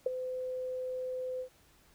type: tone with ADSR envelope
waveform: sine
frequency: 510 Hz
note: C5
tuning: 44 cents flat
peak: -23 dBFS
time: 0.06-1.49 s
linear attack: 5 ms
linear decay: 14 ms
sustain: -11 dB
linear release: 88 ms
effects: pink hiss -64 dBFS RMS until 1.94 s